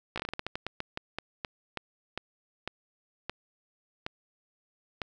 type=slowing click train; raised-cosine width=0.3 ms; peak=-17 dBFS; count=21; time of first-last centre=0.16-5.018 s; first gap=16 ms; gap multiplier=1.24; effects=none